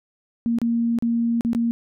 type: tone with dropouts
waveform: sine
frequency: 233.1 Hz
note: A#3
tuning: in tune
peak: -18 dBFS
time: 0.46-1.71 s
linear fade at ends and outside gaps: 0 ms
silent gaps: 0.586-0.616 / 0.987-1.024 / 1.409-1.449 / 1.532-1.549 s
effects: none